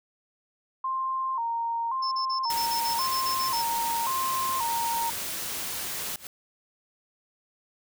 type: tone with vibrato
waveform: sine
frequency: 987.8 Hz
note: B5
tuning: in tune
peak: -26 dBFS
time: 0.84-5.1 s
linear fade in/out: 5 ms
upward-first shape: square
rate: 0.93 Hz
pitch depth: 110 cents each way
type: tone bursts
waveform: sine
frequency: 5274 Hz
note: E8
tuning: in tune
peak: -30 dBFS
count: 12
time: 2.02-3.625 s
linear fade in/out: 10 ms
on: 98 ms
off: 39 ms
type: noise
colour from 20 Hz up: white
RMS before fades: -33 dBFS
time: 2.5-6.16 s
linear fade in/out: 2 ms
type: noise with exponential growth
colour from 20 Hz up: white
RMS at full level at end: -37 dBFS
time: 6.07-6.27 s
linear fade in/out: 1 ms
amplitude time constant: 43 ms
effects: none